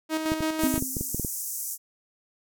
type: tone with tremolo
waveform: sawtooth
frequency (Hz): 315.5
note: D#4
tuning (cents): +24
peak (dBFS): -20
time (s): 0.09-0.8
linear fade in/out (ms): 50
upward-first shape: square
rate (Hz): 6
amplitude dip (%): 45
type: clicks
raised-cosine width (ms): 3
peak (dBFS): -17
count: 11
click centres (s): 0.319 / 0.406 / 0.636 / 0.741 / 0.779 / 0.824 / 0.968 / 1.01 / 1.146 / 1.197 / 1.248
type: band-pass noise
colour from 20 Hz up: white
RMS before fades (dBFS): -33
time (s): 0.58-1.78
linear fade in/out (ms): 50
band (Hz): 5900 to 16000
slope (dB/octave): 48
type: tone with exponential decay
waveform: sine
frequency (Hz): 262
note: C4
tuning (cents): +2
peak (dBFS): -21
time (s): 0.64-1.2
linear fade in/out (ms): 1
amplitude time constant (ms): 120
effects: none